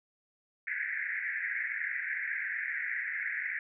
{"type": "band-pass noise", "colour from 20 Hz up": "pink", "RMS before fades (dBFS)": -35, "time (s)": [0.67, 3.59], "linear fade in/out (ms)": 2, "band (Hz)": [1600, 2200], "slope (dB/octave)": 96, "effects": []}